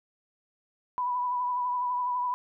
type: tone with vibrato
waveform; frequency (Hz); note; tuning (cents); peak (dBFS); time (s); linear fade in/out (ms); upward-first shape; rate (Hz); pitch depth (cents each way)
sine; 987.8; B5; 0; -26; 0.98-2.34; 0; triangle; 12; 34
effects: none